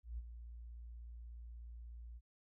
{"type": "tone with ADSR envelope", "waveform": "sine", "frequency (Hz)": 58.27, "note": "A#1", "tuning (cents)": 0, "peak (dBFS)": -39, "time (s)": [0.03, 2.21], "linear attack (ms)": 150, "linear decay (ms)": 36, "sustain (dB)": -9, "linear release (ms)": 45, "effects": []}